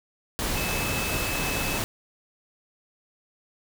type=tone in noise; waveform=sine; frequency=2600 Hz; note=E7; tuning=24 cents flat; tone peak=-32 dBFS; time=0.56-1.78 s; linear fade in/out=0 ms; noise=pink; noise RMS=-28 dBFS; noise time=0.39-1.84 s; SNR=-7 dB; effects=none